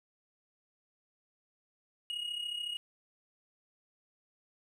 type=tone with amplitude modulation; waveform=triangle; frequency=2883 Hz; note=F#7; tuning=46 cents flat; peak=-31 dBFS; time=2.1-2.77 s; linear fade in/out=0 ms; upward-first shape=sine; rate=33.8 Hz; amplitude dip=65%; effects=none